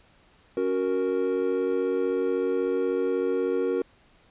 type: chord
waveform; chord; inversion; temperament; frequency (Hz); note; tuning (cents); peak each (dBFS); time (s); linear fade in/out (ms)
triangle; F# major; second; equal; 277.2 / 370 / 466.2; C#4 / F#4 / A#4; 0 / 0 / 0; -29 / -25 / -24; 0.57-3.82; 2
effects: pink hiss -59 dBFS RMS until 4.3 s + resampled to 8000 Hz

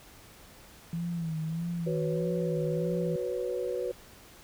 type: tone with vibrato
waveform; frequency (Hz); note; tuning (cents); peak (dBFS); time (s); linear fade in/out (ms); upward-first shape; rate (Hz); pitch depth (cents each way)
sine; 164.81; E3; 0; -30; 0.93-3.16; 2; sine; 1.6; 78
type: chord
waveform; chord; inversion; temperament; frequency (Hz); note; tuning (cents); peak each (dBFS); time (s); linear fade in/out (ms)
sine; F# suspended fourth; none; equal; 370 / 493.9 / 554.4; F#4 / B4 / C#5; 0 / 0 / 0; -34 / -32 / -37; 1.86-3.92; 10
effects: pink hiss -53 dBFS RMS until 4.43 s

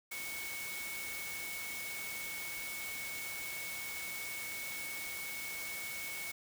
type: tone in noise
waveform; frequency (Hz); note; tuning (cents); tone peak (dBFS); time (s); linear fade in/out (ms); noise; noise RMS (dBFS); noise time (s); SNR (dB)
sine; 2217; C#7; 0; -42; 0.11-6.32; 10; white; -44; 0.11-6.32; -1
effects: none

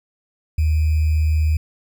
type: tone with sample-and-hold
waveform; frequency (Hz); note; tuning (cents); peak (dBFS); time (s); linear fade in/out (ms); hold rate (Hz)
sine; 77.78; D#2; 0; -14; 0.58-1.57; 5; 2450
effects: none

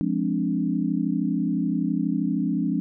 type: chord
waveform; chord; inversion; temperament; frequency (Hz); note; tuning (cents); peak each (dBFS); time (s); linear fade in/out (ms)
sine; D half-diminished seventh; first; equal; 174.61 / 207.7 / 261.6 / 293.7; F3 / Ab3 / C4 / D4; 0 / 0 / 0 / 0; -27; 0.01-2.8; 0
effects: none

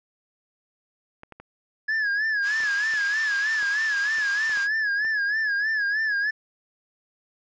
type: clicks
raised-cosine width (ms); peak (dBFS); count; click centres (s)
0.5; -27; 11; 1.234 / 1.323 / 1.4 / 2.604 / 2.635 / 2.938 / 3.628 / 4.184 / 4.495 / 4.573 / 5.049
type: tone with vibrato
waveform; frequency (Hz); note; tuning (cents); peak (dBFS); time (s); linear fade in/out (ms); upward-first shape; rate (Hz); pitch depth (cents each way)
triangle; 1695; G#6; +35; -20; 1.88-6.31; 10; sine; 3.2; 91
type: high-pass noise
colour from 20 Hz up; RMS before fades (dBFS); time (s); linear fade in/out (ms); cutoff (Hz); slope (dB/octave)
pink; -36; 2.42-4.68; 50; 1000; 48
effects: resampled to 16000 Hz

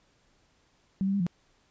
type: tone with pitch steps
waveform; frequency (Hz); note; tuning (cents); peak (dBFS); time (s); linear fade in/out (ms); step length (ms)
sine; 192.5 / 195.5 / 200.3 / 173.9; G3 / G3 / G3 / F3; -31 / -4 / +38 / -7; -24; 1.01-1.266; 0; 64
effects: pink hiss -67 dBFS RMS until 1.7 s + resampled to 16000 Hz

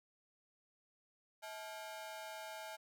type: ring-modulated tone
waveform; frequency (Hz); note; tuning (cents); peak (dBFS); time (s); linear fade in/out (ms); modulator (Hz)
sawtooth; 756; F#5; +37; -39; 1.42-2.77; 20; 112
effects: none

